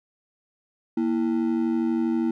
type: ring-modulated tone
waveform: triangle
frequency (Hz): 282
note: C#4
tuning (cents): +30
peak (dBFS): -16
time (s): 0.97-2.31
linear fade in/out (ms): 5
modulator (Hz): 46.2
effects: none